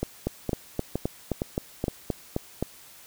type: two click trains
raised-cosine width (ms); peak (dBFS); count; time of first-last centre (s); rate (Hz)
2; -12 / -13; 10 / 5; 0.27-2.626 / 0.03-1.882; 3.82 / 2.16
effects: white hiss -50 dBFS RMS until 3.06 s